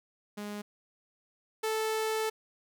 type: tone pair in turn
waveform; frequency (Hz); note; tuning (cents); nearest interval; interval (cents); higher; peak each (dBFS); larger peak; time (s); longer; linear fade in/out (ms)
sawtooth; 207 / 438.6; G#3 / A4; -5 / -6; octave + minor second; 1299; second; -33 / -25; second; 0.37-0.62 / 1.63-2.3; second; 10
effects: none